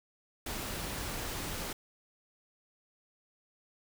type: noise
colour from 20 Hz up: pink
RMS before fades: -38 dBFS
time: 0.46-1.73 s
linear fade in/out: 5 ms
effects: none